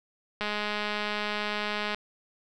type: click train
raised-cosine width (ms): 0.3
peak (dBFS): -15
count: 322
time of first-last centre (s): 0.41-1.946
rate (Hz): 209
effects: none